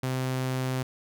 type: tone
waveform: sawtooth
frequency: 129.6 Hz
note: C3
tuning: 16 cents flat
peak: -23 dBFS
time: 0.03-0.83 s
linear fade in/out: 5 ms
effects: none